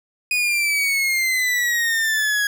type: exponential sweep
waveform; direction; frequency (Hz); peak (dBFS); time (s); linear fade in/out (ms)
40% pulse; down; 2489 to 1652; -17; 0.31-2.47; 2
effects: none